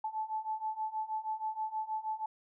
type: beating tone pair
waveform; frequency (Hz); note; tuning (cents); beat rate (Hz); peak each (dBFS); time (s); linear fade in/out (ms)
sine; 867 / 873.3; A5 / A5; -26 / -13; 6.3; -38 / -36; 0.04-2.26; 5
effects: none